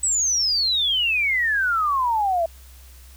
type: exponential sweep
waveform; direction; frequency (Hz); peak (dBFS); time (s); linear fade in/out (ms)
sine; down; 8070 to 648; -18; 0.03-2.46; 5
effects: added 64 Hz sine -43 dBFS peak until 3.16 s + white hiss -51 dBFS RMS until 3.16 s

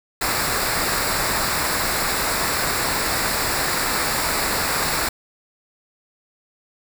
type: noise with comb filter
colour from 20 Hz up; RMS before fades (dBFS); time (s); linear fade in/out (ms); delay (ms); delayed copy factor
pink; -22; 0.21-5.09; 5; 0.32; -0.65
effects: none

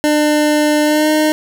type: tone with pitch glide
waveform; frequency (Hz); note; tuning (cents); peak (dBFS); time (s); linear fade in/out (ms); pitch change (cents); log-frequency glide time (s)
25% pulse; 300 to 307.4; D4 to D#4; +37 to -21; -7; 0.04-1.32; 0; +42; 0.84-1.09
effects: none

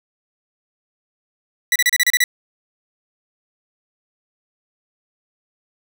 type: tone bursts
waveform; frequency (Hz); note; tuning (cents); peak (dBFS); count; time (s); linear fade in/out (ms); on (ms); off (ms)
sawtooth; 1962; B6; -12; -9; 8; 1.72-2.24; 2; 37; 32
effects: none

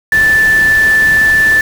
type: tone in noise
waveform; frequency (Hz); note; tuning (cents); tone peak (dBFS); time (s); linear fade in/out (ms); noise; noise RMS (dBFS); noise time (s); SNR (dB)
sine; 1758; A6; -2; -6; 0.12-1.61; 2; pink; -23; 0.12-1.61; +14
effects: none

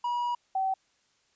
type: tone pair in turn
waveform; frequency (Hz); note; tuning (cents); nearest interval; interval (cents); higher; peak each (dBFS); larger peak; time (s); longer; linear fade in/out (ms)
triangle / sine; 965 / 765.9; B5 / G5; -40 / -40; major third; 400; first; -25; neither; 0.04-0.35 / 0.55-0.74; first; 5
effects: white hiss -69 dBFS RMS until 1.35 s + resampled to 16000 Hz

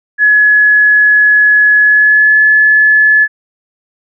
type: tone with pitch glide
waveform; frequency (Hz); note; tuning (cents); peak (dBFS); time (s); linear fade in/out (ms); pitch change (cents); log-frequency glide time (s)
sine; 1695 to 1718.7; G#6 to A6; +35 to -41; -4; 0.18-3.28; 50; +24; 1.8-2.38
effects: none

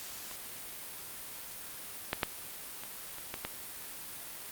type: clicks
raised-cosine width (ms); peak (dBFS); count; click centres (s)
0.3; -29 / -13 / -11 / -27 / -28 / -20 / -18; 7; 0.313 / 2.131 / 2.232 / 2.836 / 3.184 / 3.341 / 3.45
effects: white hiss -44 dBFS RMS until 4.51 s + Opus 48 kbps

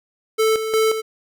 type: tone with tremolo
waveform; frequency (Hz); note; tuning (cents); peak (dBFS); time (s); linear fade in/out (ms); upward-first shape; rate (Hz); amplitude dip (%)
square; 440; A4; 0; -15; 0.38-1.02; 20; square; 2.8; 60
effects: none

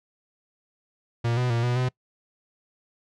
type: tone with pitch steps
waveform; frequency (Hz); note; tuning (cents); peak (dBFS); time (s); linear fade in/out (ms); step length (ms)
45% pulse; 117.5 / 124.6 / 117.1 / 122.5 / 126.7; A#2 / B2 / A#2 / B2 / B2; +14 / +16 / +8 / -14 / +45; -22; 1.24-1.89; 10; 130
effects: noise-tail reverb RT60 0.1 s tail -24 dB re dry + low-pass 5000 Hz 12 dB/octave

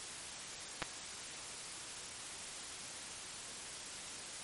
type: clicks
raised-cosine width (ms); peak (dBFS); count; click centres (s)
0.3; -19; 2; 0.82 / 0.826
effects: white hiss -46 dBFS RMS until 4.43 s + MP3 48 kbps

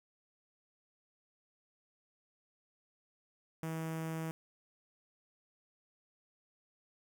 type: tone with notch filter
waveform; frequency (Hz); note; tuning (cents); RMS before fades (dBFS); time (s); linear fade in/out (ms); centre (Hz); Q
sawtooth; 161.4; E3; -36; -39; 3.63-4.31; 0; 4100; 1.2
effects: 12-bit

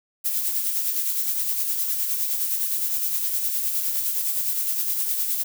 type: noise with tremolo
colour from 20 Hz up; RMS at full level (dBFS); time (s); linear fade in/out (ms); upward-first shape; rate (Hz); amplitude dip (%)
violet; -23; 0.24-5.44; 20; sine; 9.7; 40
effects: none

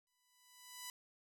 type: tone with exponential growth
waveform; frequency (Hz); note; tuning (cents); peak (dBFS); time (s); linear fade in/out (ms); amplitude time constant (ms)
5% pulse; 992; B5; +7; -32; 0.07-0.9; 1; 180
effects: none

